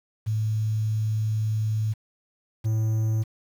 sine / triangle tone pair in turn, 108.7 / 110.09 Hz, A2 / A2, -21 / +1 cents, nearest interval unison, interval 22 cents, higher second, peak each -22 / -19 dBFS, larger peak second, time 0.26-1.94 / 2.64-3.24 s, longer first, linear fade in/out 20 ms, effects 8-bit

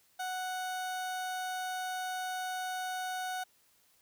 30% pulse tone, 740 Hz, F#5, in tune, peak -32 dBFS, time 0.19-3.44 s, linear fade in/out 10 ms, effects white hiss -68 dBFS RMS until 4.01 s

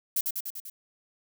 violet noise with echo, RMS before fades -26 dBFS, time 0.16-0.21 s, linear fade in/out 5 ms, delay 98 ms, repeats 5, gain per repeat -3 dB, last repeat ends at 0.7 s, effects none

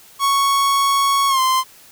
45% pulse tone with pitch glide, 1108.7 to 1040.4 Hz, C#6 to C6, 0 to -10 cents, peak -14 dBFS, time 0.19-1.64 s, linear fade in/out 50 ms, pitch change -110 cents, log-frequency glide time 1.28-1.4 s, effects white hiss -46 dBFS RMS until 1.91 s

